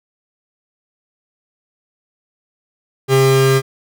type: tone pair together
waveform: 45% pulse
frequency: 133.82 / 401 Hz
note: C3 / G4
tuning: +39 / +39 cents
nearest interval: octave + perfect fifth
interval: 1900 cents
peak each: -13 dBFS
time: 3.08-3.62 s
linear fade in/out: 50 ms
effects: none